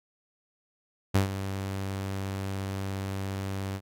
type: tone with ADSR envelope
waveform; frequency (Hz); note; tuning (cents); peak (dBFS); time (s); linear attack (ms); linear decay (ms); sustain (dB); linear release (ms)
sawtooth; 97.1; G2; -16; -15; 1.14-3.81; 14; 120; -12; 57
effects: AAC 64 kbps